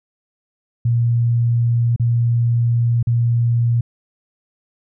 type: tone with dropouts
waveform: sine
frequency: 118.1 Hz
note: A#2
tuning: 23 cents sharp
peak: -13 dBFS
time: 0.85-3.81 s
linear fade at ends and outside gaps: 5 ms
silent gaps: 1.962-1.997 / 3.028-3.07 s
effects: none